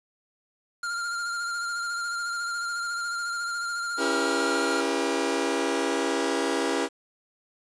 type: tone with vibrato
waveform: square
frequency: 1396.9 Hz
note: F6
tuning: in tune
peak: -29 dBFS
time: 0.83-4.81 s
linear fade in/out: 5 ms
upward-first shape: sine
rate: 14 Hz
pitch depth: 27 cents each way
type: chord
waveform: sawtooth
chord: C# diminished seventh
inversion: none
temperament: just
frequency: 277.2 / 332.6 / 399.1 / 479 Hz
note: C#4 / E4 / G4 / Bb4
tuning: 0 / +16 / +31 / +47 cents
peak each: -26 dBFS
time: 3.97-6.89 s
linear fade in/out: 50 ms
effects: resampled to 22050 Hz + 8-bit